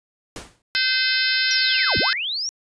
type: noise with exponential decay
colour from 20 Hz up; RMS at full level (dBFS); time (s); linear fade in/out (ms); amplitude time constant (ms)
pink; -30; 0.36-0.62; 2; 55
type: harmonic tone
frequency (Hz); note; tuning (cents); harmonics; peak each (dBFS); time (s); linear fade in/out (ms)
515; C5; -28; 3 / 4 / 5 / 6 / 7 / 8 / 9 / 10; -23 / -26 / -28 / -29 / -29 / -26 / -28 / -25; 0.75-2.13; 0
type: linear two-way sweep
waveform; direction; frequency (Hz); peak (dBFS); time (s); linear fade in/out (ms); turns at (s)
sine; down then up; 5800 to 41.71 to 5800; -23; 1.51-2.49; 0; 1.98
effects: resampled to 22050 Hz